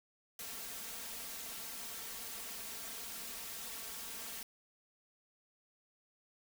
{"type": "noise with comb filter", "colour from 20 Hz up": "white", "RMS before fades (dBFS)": -45, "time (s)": [0.39, 4.43], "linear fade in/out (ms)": 2, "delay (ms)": 4.4, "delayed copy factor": 0.7, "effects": []}